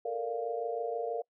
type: chord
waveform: sine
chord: Bb major seventh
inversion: third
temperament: equal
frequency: 440 / 466.2 / 587.3 / 698.5 Hz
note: A4 / Bb4 / D5 / F5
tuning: 0 / 0 / 0 / 0 cents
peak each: -40 / -34 / -40 / -37 dBFS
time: 0.05-1.22 s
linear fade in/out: 5 ms
effects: noise-tail reverb RT60 0.1 s tail -25 dB re dry